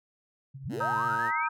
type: tone with tremolo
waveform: sine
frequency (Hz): 135.4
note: C#3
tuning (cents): -40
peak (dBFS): -38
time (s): 0.54-1.19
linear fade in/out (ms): 10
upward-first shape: sine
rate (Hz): 14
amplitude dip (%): 55
type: linear sweep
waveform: sine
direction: up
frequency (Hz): 41.37 to 2449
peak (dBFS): -33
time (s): 0.64-1.48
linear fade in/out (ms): 20
type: tone with vibrato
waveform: 10% pulse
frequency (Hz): 114.3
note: A#2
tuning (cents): -34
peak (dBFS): -30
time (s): 0.69-1.32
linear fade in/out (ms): 50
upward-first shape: sine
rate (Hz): 6.1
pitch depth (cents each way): 48
type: chord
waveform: sine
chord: Eb major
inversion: second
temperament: equal with one note detuned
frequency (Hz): 932.3 / 1272.9 / 1568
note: Bb5 / Eb6 / G6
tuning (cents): 0 / +39 / 0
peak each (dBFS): -30 / -30 / -33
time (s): 0.8-1.49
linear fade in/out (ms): 10
effects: none